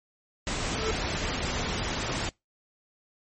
pink noise, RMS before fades -30 dBFS, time 0.47-2.29 s, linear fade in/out 0 ms
square tone with exponential growth, 440 Hz, A4, in tune, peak -25 dBFS, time 0.54-0.91 s, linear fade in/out 1 ms, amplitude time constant 79 ms
effects noise-tail reverb RT60 0.2 s tail -25 dB re dry + MP3 32 kbps

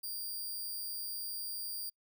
5% pulse tone, 4777 Hz, D8, 29 cents sharp, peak -31 dBFS, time 0.03-1.9 s, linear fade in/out 10 ms, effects noise-tail reverb RT60 0.1 s tail -26 dB re dry

